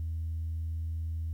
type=tone; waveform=sine; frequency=81.2 Hz; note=E2; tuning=26 cents flat; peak=-30 dBFS; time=0-1.33 s; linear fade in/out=0 ms; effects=tanh soft clip ceiling -28 dBFS + 11-bit